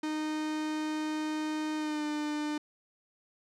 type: tone with pitch glide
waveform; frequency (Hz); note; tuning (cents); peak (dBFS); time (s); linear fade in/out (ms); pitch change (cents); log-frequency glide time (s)
45% pulse; 308.3 to 299.7; D#4 to D4; -16 to +35; -31; 0.03-2.58; 5; -49; 1.77-2.04
effects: low-pass 7000 Hz 12 dB/octave